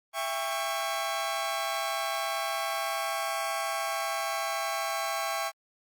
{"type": "chord", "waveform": "sawtooth", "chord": "C# diminished", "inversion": "first", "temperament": "just", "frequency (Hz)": [665.2, 798.3, 1108.7], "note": ["E5", "G5", "C#6"], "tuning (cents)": [16, 31, 0], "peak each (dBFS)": -30, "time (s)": [0.13, 5.52], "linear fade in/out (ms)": 50, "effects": ["Opus 32 kbps"]}